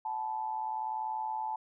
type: tone with amplitude modulation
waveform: sine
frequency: 872 Hz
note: A5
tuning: 16 cents flat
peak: -29 dBFS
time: 0.05-1.56 s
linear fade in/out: 5 ms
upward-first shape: sine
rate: 121 Hz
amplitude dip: 70%
effects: none